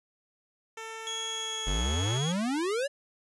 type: tone with pitch glide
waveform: 10% pulse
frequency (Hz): 447 to 438.3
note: A4 to A4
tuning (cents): +27 to -7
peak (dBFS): -30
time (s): 0.77-2.18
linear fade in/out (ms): 5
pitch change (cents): -34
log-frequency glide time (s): 1.25-1.74
type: tone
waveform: 30% pulse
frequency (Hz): 3322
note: G#7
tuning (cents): 0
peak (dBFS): -30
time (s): 1.07-2.32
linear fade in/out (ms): 0
type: exponential sweep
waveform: square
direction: up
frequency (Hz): 43.55 to 587.3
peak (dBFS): -28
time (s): 1.66-2.88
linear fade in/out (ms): 20
effects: resampled to 24000 Hz